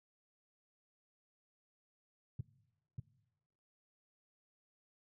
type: tone with echo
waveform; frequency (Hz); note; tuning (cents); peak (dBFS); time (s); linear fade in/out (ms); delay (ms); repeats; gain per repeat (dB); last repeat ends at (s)
sine; 126.2; B2; +38; -34; 2.39-2.41; 5; 590; 1; -3; 3
effects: noise-tail reverb RT60 1.0 s tail -20 dB re dry + tanh soft clip ceiling -32 dBFS